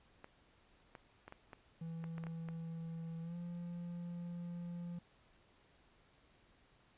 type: clicks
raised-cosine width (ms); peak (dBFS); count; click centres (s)
0.5; -35; 10; 0.244 / 0.952 / 1.28 / 1.324 / 1.532 / 2.041 / 2.181 / 2.238 / 2.268 / 2.487
type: tone with pitch glide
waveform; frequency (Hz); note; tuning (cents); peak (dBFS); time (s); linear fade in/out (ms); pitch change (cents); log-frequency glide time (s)
triangle; 164.81 to 173.1; E3 to F3; 0 to -15; -40; 1.81-4.99; 5; +85; 3.22-3.36
effects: pink hiss -69 dBFS RMS until 6.97 s + resampled to 8000 Hz